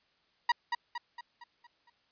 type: tone with echo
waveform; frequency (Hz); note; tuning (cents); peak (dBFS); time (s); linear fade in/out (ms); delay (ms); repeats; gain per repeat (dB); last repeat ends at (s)
30% pulse; 956; A#5; +43; -20; 0.49-0.52; 5; 230; 6; -6; 1.9
effects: white hiss -71 dBFS RMS until 2.11 s + resampled to 11025 Hz